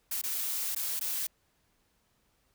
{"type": "noise with dropouts", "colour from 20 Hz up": "blue", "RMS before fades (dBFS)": -33, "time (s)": [0.11, 1.27], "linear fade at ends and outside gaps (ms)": 5, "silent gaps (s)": [[0.216, 0.236], [0.749, 0.761], [0.995, 1.01]], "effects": ["pink hiss -72 dBFS RMS until 2.54 s"]}